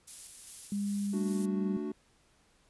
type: noise with tremolo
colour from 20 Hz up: violet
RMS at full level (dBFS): -41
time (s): 0.07-1.46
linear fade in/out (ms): 10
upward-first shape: square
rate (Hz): 2.5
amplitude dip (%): 25
type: tone with pitch glide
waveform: sine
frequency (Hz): 202 to 196.59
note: G#3 to G3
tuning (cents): -48 to +5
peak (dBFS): -30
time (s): 0.72-1.77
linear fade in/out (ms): 2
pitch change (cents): -47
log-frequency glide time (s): 1-1.53
type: chord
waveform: triangle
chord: D major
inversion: second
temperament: equal with one note detuned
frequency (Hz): 220 / 292.6 / 370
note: A3 / D4 / F#4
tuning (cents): 0 / -6 / 0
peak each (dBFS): -36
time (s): 1.13-1.92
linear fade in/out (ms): 5
effects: pink hiss -67 dBFS RMS until 2.69 s + resampled to 24000 Hz